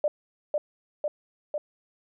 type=tone with echo; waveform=sine; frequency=596 Hz; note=D5; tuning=25 cents sharp; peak=-20 dBFS; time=0.04-0.08 s; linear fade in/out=2 ms; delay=500 ms; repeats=3; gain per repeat=-2 dB; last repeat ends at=1.58 s; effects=none